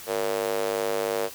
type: tone with high-pass filter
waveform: square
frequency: 51.5 Hz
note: G#1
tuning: 14 cents flat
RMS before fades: -27 dBFS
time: 0.06-1.3 s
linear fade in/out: 50 ms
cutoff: 490 Hz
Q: 3.8
effects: white hiss -42 dBFS RMS until 1.34 s